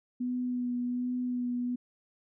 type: tone with vibrato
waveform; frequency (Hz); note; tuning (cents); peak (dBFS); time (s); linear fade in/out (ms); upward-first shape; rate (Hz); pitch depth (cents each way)
sine; 246.9; B3; 0; -29; 0.2-1.76; 10; sine; 1.3; 17
effects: none